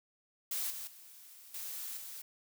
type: noise with level steps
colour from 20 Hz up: blue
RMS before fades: -36 / -43 / -55 / -42 / -46 dBFS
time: 0.51-2.22 s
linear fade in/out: 5 ms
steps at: 0.7 / 0.87 / 1.54 / 1.97 s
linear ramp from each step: 5 ms
effects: none